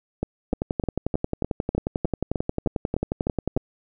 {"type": "two click trains", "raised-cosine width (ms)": 2, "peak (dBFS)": [-10, -11], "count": [35, 12], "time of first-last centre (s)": [[0.53, 3.566], [0.23, 3.573]], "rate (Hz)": [11.2, 3.29], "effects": []}